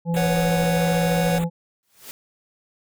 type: harmonic tone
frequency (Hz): 169.2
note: E3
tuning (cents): +45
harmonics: 1 / 3 / 5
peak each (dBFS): -20 / -30 / -34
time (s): 0.05-1.5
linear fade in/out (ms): 50
type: band-stop noise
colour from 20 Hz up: pink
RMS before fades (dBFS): -34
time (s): 0.14-1.44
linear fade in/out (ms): 0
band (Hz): 3900 to 6900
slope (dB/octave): 96
type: chord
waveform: square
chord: B suspended second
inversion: none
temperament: equal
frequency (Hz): 493.9 / 554.4 / 740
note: B4 / C#5 / F#5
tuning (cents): 0 / 0 / 0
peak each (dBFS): -28 / -26 / -28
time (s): 0.16-1.39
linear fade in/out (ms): 10
type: noise with exponential growth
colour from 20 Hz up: white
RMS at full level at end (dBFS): -35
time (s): 1.83-2.11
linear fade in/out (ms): 0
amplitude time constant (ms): 59
effects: none